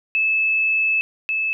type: tone pair in turn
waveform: sine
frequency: 2611 / 2611 Hz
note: E7 / E7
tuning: -17 / -17 cents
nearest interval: unison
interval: 0 cents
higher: neither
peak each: -16 / -19 dBFS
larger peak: first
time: 0.15-1.01 / 1.29-1.53 s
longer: first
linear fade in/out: 0 ms
effects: none